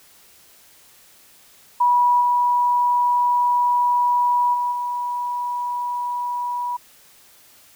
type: tone with level steps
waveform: sine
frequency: 974 Hz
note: B5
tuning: 24 cents flat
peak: -13 / -15 / -19 / -22 dBFS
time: 1.8-6.77 s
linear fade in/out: 10 ms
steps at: 2.2 / 4.53 / 4.71 s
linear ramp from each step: 20 ms
effects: white hiss -51 dBFS RMS until 7.75 s